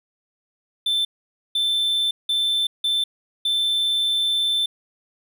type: tone bursts at uneven times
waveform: triangle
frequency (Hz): 3541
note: A7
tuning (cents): +10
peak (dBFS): -17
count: 5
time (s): 0.86-1.05 / 1.55-2.11 / 2.29-2.67 / 2.84-3.04 / 3.45-4.66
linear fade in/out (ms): 5
effects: none